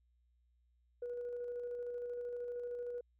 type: tone with tremolo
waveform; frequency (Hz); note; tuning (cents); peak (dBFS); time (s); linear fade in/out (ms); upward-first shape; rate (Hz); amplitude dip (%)
sine; 484.9; B4; -32; -37; 1.02-3.01; 5; square; 13; 25
effects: tanh soft clip ceiling -35 dBFS + added 60 Hz sine -70 dBFS peak until 3.19 s